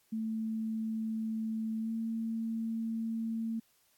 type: tone with pitch glide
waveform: sine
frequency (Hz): 221.4 to 225.7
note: A3 to A3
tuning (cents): +11 to +44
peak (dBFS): -32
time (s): 0.12-3.6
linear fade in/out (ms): 10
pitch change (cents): +33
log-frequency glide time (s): 1.8-1.91
effects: white hiss -70 dBFS RMS until 3.97 s + AAC 64 kbps